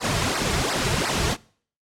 pink noise with flanger, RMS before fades -23 dBFS, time 0-1.37 s, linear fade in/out 50 ms, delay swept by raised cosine 0.29 to 3.99 ms, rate 2.8 Hz, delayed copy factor -0.95, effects noise-tail reverb RT60 0.5 s tail -23 dB re dry + low-pass 8000 Hz 12 dB/octave

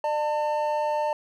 triangle tone pair together, 600 / 895.9 Hz, D5 / A5, +37 / +31 cents, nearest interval perfect fifth, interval 694 cents, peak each -24 dBFS, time 0.04-1.13 s, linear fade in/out 2 ms, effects none

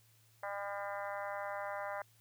harmonic tone with a mistuned harmonic, 201.2 Hz, G3, 45 cents sharp, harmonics 3 / 4 / 5 / 6 / 7 / 8 / 9 / 10, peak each -42 / -44 / -46 / -48 / -49 / -50 / -51 / -52 dBFS, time 0.43-2.02 s, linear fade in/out 2 ms, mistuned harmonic 8, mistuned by -16 cents, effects added 112 Hz sine -67 dBFS peak until 2.2 s + white hiss -69 dBFS RMS until 2.2 s

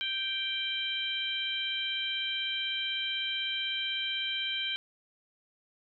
harmonic tone, 784 Hz, G5, in tune, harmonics 2 / 3 / 4 / 5, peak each -40 / -37 / -32 / -40 dBFS, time 0.01-4.76 s, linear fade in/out 0 ms, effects none

